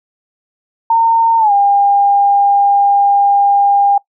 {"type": "tone with pitch glide", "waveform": "sine", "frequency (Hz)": [913, 804], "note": ["A#5", "G5"], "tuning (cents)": [-36, 44], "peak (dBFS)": -7, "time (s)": [0.9, 3.98], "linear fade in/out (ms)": 5, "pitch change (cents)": -220, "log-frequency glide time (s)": [1.39, 1.52], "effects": ["noise-tail reverb RT60 0.1 s tail -21 dB re dry"]}